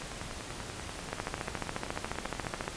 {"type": "two click trains", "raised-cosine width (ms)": 0.5, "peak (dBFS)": [-24, -17], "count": [28, 23], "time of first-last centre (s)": [[0.02, 2.641], [1.13, 2.679]], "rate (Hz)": [10.3, 14.2], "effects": ["pink hiss -42 dBFS RMS until 2.76 s", "resampled to 22050 Hz"]}